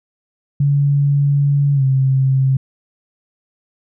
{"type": "tone with pitch glide", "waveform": "sine", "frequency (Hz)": [142.1, 133.35], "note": ["C#3", "C3"], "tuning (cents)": [43, 33], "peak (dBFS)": -11, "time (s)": [0.6, 2.57], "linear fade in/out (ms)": 5, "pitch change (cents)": -110, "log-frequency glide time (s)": [1.74, 1.83], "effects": []}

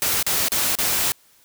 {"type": "noise with dropouts", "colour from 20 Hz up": "white", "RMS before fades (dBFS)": -21, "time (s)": [0.02, 1.12], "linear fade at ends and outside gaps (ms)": 0, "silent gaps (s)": [[0.227, 0.265], [0.484, 0.519], [0.753, 0.787]], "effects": ["white hiss -56 dBFS RMS until 1.44 s"]}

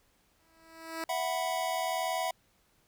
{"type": "tone with exponential growth", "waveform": "10% pulse", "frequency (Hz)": 325.8, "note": "E4", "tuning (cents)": -20, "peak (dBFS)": -24, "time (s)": [0.39, 1.04], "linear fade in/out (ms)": 2, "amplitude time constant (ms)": 140}
{"type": "chord", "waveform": "square", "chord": "E suspended second", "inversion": "none", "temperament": "equal", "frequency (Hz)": [659.3, 740, 987.8], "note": ["E5", "F#5", "B5"], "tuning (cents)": [0, 0, 0], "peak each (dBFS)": [-35, -34, -37], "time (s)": [1.09, 2.31], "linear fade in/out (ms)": 5}
{"effects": ["pink hiss -69 dBFS RMS until 2.87 s"]}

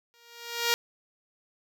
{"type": "tone with exponential growth", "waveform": "5% pulse", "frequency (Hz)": 470.4, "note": "A#4", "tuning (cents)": 16, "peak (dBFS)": -9, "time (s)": [0.14, 0.74], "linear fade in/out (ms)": 0, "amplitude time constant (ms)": 130, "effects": []}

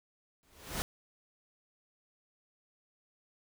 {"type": "noise with exponential growth", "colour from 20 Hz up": "pink", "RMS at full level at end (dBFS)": -32, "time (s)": [0.43, 0.82], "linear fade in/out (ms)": 0, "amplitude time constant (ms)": 83, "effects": []}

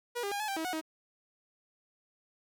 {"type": "tone with pitch steps", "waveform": "sawtooth", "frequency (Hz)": [482.1, 402.4, 810, 854, 786, 321.3, 734, 316.7], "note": ["B4", "G4", "G#5", "G#5", "G5", "E4", "F#5", "D#4"], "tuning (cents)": [-42, 45, -43, 48, 4, -44, -14, 31], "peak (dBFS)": -29, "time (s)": [0.15, 0.814], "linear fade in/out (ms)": 20, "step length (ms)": 83, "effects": []}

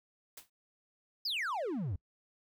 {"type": "noise with exponential decay", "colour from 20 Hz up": "white", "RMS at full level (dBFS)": -44, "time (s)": [0.37, 0.5], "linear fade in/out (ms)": 5, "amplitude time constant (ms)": 27}
{"type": "exponential sweep", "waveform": "triangle", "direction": "down", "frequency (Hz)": [5274, 78.3], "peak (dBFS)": -31, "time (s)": [1.25, 1.96], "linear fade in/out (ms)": 5}
{"effects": ["noise-tail reverb RT60 0.1 s tail -25 dB re dry"]}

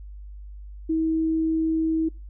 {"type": "tone", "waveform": "sine", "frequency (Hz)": 321, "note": "E4", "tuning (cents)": -46, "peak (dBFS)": -20, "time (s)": [0.89, 2.09], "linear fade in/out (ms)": 10, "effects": ["noise-tail reverb RT60 0.3 s tail -25 dB re dry", "added 50 Hz sine -37 dBFS peak until 2.29 s"]}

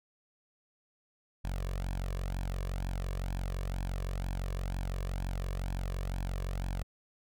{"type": "tone with flanger", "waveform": "sawtooth", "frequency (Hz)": 45.85, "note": "F#1", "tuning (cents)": -15, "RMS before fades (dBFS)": -35, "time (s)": [1.44, 6.83], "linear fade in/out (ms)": 10, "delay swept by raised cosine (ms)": [1.2, 1.79], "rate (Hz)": 2.1, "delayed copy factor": 0.75, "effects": []}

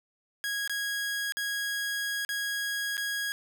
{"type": "tone with dropouts", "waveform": "sawtooth", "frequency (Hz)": 1650, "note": "G#6", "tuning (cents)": -12, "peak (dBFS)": -26, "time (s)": [0.44, 3.32], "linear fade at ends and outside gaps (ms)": 0, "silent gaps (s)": [[0.676, 0.696], [1.322, 1.37], [2.249, 2.291], [2.969, 2.978]], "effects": []}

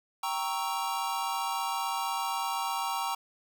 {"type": "chord", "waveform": "square", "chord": "G diminished seventh", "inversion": "none", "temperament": "equal", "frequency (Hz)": [784, 932.3, 1108.7, 1318.5], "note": ["G5", "Bb5", "Db6", "Fb6"], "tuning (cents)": [0, 0, 0, 0], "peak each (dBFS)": [-36, -34, -37, -39], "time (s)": [0.23, 3.15], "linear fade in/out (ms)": 5, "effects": []}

